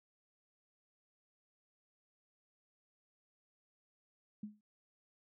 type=tone with exponential decay; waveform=sine; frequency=210 Hz; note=G#3; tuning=19 cents sharp; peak=-38 dBFS; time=4.43-4.61 s; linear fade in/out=5 ms; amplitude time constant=39 ms; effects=none